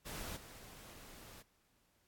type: noise with level steps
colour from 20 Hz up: pink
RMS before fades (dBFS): -45 / -55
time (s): 0.05-1.43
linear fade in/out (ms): 20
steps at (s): 0.36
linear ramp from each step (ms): 10
effects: pink hiss -75 dBFS RMS until 2.07 s + AAC 64 kbps